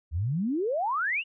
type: exponential sweep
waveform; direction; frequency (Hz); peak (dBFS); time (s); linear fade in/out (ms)
sine; up; 71.9 to 2960; -25; 0.11-1.24; 50
effects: none